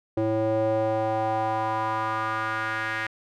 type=tone with band-pass filter sweep; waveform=square; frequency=110 Hz; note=A2; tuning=in tune; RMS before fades=-26 dBFS; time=0.17-3.07 s; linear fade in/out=5 ms; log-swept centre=430 to 1800 Hz; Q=3.2; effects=none